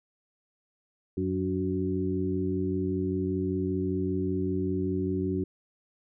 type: harmonic tone with a mistuned harmonic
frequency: 92.8 Hz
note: F#2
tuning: 6 cents sharp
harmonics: 1 / 2 / 3 / 4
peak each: -33 / -32 / -31 / -31 dBFS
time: 1.17-5.44 s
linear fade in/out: 5 ms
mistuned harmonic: 3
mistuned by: +47 cents
effects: none